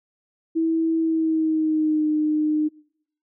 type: tone with pitch glide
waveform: sine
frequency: 325.4 to 305.4 Hz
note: E4 to D#4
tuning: -22 to -32 cents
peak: -18 dBFS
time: 0.55-2.69 s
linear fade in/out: 20 ms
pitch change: -110 cents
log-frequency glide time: 0.99-2.08 s
effects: noise-tail reverb RT60 0.7 s tail -24 dB re dry